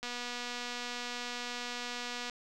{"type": "click train", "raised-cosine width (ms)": 0.2, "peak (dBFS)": -22, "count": 552, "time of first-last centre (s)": [0.03, 2.297], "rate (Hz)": 243, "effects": []}